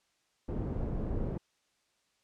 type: low-pass noise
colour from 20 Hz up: pink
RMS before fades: -34 dBFS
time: 0.48-1.38 s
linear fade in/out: 10 ms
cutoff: 430 Hz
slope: 12 dB/octave
effects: white hiss -74 dBFS RMS until 2.23 s + low-pass 7000 Hz 12 dB/octave